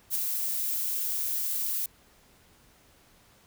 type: noise with ADSR envelope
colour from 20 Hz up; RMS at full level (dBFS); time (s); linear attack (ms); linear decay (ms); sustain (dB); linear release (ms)
violet; -26; 0.1-1.86; 50; 14; -4; 4
effects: pink hiss -60 dBFS RMS until 3.46 s